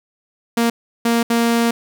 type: tone bursts at uneven times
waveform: sawtooth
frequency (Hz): 233.1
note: A#3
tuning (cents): 0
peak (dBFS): -10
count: 3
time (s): 0.57-0.7 / 1.05-1.23 / 1.3-1.71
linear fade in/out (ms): 5
effects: none

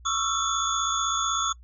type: tone cluster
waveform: sine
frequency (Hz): 1114 / 1299 / 1355 / 3460 / 6670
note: C#6 / E6 / E6 / A7 / G#8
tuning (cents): +8 / -26 / +47 / -30 / +7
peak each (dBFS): -30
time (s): 0.05-1.53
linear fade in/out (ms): 10
effects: noise-tail reverb RT60 0.1 s tail -24 dB re dry + added 60 Hz sine -46 dBFS peak until 1.63 s

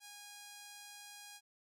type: tone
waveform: 5% pulse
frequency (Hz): 821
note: G#5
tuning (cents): -20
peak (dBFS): -39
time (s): 0-1.41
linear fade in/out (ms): 50
effects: none

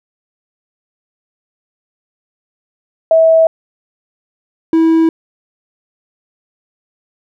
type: tone pair in turn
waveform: sine / triangle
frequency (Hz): 649 / 325.3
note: E5 / E4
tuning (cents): -27 / -23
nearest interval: octave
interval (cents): 1196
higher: first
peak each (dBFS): -5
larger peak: neither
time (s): 3.11-3.47 / 4.73-5.09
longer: neither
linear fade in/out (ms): 2
effects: none

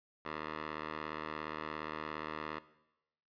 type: tone with band-pass filter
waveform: 10% pulse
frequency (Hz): 77.2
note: D#2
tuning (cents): -13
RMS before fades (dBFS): -42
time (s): 0.25-2.59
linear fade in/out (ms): 5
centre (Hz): 1300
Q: 0.95
effects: noise-tail reverb RT60 0.9 s tail -17 dB re dry + resampled to 11025 Hz

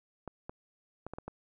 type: clicks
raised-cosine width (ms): 1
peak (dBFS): -26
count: 6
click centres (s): 0.277 / 0.495 / 1.066 / 1.136 / 1.185 / 1.28
effects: none

